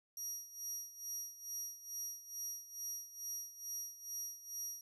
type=tone with tremolo; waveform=30% pulse; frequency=5700 Hz; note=F8; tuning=34 cents sharp; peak=-36 dBFS; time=0.17-4.81 s; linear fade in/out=2 ms; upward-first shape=sine; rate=2.3 Hz; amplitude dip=80%; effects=none